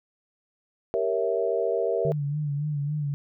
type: chord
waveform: sine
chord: G diminished seventh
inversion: none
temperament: equal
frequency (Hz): 392 / 466.2 / 554.4 / 659.3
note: G4 / Bb4 / Db5 / Fb5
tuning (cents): 0 / 0 / 0 / 0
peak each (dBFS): -29 / -26 / -31 / -28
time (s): 0.94-2.12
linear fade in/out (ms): 0
type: tone with vibrato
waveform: sine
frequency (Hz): 146.83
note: D3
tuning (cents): 0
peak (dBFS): -25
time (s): 2.05-3.14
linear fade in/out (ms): 0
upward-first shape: sine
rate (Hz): 3.6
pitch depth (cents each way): 58
effects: none